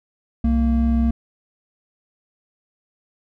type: tone pair together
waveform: triangle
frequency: 64.54 / 230 Hz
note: C2 / A#3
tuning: -23 / -23 cents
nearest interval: octave + minor seventh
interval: 2200 cents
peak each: -16 dBFS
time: 0.44-1.11 s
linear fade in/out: 5 ms
effects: none